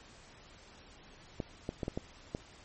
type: clicks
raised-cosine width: 2 ms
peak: -21 dBFS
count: 6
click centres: 1.402 / 1.691 / 1.832 / 1.881 / 1.975 / 2.349 s
effects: pink hiss -56 dBFS RMS until 2.64 s + MP3 32 kbps